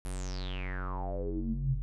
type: tone with low-pass filter sweep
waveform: square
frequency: 46.25 Hz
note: F#1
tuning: in tune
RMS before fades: -34 dBFS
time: 0.05-1.82 s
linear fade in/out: 0 ms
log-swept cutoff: 11000 to 97 Hz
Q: 9.5
effects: none